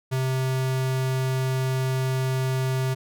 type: tone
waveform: square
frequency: 130.81 Hz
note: C3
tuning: in tune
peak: -23 dBFS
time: 0.11-2.95 s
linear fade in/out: 20 ms
effects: none